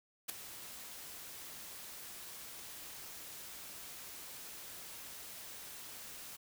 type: noise with ADSR envelope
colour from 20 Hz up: white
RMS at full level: -36 dBFS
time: 0.28-6.37 s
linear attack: 16 ms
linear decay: 6 ms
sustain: -13 dB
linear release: 18 ms
effects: none